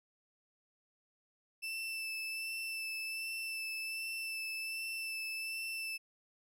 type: tone with vibrato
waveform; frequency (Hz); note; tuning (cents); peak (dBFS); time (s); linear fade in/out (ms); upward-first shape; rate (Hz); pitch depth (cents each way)
35% pulse; 2649; E7; +8; -36; 1.62-5.98; 20; sine; 1.3; 15
effects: none